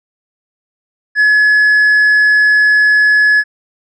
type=tone with tanh clipping; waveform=triangle; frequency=1700 Hz; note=G#6; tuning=40 cents sharp; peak=-7 dBFS; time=1.15-3.44 s; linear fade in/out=50 ms; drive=7 dB; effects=none